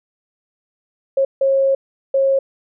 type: tone bursts at uneven times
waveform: sine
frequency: 542 Hz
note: C#5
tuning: 39 cents flat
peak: -12 dBFS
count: 3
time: 1.17-1.25 / 1.41-1.75 / 2.14-2.39 s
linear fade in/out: 5 ms
effects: none